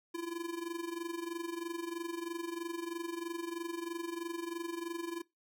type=tone with amplitude modulation; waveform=square; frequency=338.6 Hz; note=E4; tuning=46 cents sharp; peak=-35 dBFS; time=0.14-5.22 s; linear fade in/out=10 ms; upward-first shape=sine; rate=23.1 Hz; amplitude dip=75%; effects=noise-tail reverb RT60 0.2 s tail -22 dB re dry